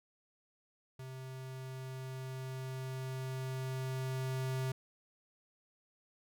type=tone with level ramp; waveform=square; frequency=130.81 Hz; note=C3; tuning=in tune; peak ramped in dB=-45 to -34 dBFS; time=0.99-4.72 s; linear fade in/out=5 ms; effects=none